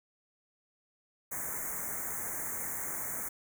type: band-stop noise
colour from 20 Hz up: white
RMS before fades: -37 dBFS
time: 1.31-3.29 s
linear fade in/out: 10 ms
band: 2200 to 6200 Hz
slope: 96 dB/octave
effects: none